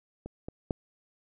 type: clicks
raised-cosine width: 2 ms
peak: -26 / -24 / -15 dBFS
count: 3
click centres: 0.26 / 0.485 / 0.708 s
effects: none